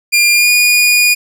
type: tone with pitch glide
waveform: sawtooth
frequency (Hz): 2400 to 2446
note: D7 to D#7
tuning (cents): +37 to -30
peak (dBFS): -4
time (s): 0.12-1.15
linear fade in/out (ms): 20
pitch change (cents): +33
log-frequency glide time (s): 0.34-0.5
effects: none